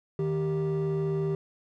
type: tone pair together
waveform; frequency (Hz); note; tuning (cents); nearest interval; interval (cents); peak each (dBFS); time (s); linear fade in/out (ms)
triangle; 155.57 / 392; D#3 / G4; 0 / 0; octave + major third; 1600; -25; 0.19-1.35; 2
effects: tanh soft clip ceiling -21 dBFS